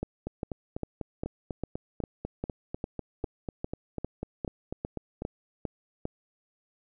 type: two click trains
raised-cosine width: 2 ms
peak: -18 / -20 dBFS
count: 16 / 21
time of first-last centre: 0.03-6.054 / 0.27-5.22 s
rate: 2.49 / 4.04 Hz
effects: none